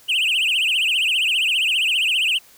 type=tone with vibrato; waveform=triangle; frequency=2794 Hz; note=F7; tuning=in tune; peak=-15 dBFS; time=0.08-2.39 s; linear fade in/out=20 ms; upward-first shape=triangle; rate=15 Hz; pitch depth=240 cents each way; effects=white hiss -50 dBFS RMS until 2.57 s